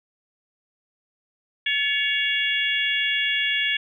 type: harmonic tone with a mistuned harmonic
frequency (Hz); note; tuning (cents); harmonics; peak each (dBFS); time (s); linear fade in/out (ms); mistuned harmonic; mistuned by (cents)
559; C#5; +14; 3 / 4 / 5 / 6; -26 / -26 / -26 / -26; 1.66-3.77; 5; 3; +47
effects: none